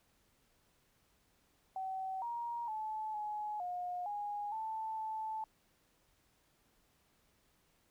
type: tone with pitch steps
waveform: sine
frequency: 761 / 943 / 866 / 843 / 716 / 825 / 881 / 875 Hz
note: F#5 / A#5 / A5 / G#5 / F5 / G#5 / A5 / A5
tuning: +48 / +20 / -28 / +26 / +43 / -12 / +2 / -10 cents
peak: -37 dBFS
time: 1.76-5.44 s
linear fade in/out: 2 ms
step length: 460 ms
effects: pink hiss -73 dBFS RMS until 7.9 s